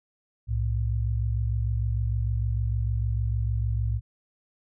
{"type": "tone pair together", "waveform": "sine", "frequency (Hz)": [63.39, 110], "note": ["B1", "A2"], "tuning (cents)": [46, 0], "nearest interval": "minor seventh", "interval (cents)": 954, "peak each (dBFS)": -26, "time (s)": [0.47, 4.01], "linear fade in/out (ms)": 50, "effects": []}